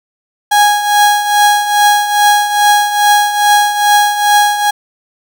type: tone with tremolo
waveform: 35% pulse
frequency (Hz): 827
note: G#5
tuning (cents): -8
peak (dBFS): -3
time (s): 0.51-4.71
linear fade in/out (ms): 10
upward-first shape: triangle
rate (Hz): 2.4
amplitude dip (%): 70
effects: none